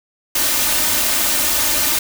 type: noise with comb filter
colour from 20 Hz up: white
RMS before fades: -17 dBFS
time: 0.35-1.99 s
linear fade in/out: 5 ms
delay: 3.3 ms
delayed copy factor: +0.6
effects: none